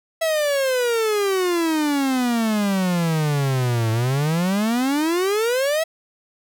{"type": "exponential two-way sweep", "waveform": "45% pulse", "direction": "down then up", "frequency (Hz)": [659.3, 110, 659.3], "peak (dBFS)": -18, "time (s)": [0.21, 5.84], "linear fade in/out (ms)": 10, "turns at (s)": 3.91, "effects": []}